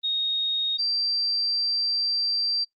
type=tone pair in turn; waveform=sine; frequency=3731 / 4701 Hz; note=A#7 / D8; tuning=+1 / +1 cents; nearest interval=major third; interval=400 cents; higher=second; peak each=-22 dBFS; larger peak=neither; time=0.03-0.78 / 0.78-2.65 s; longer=second; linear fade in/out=20 ms; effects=noise-tail reverb RT60 0.1 s tail -19 dB re dry + Opus 32 kbps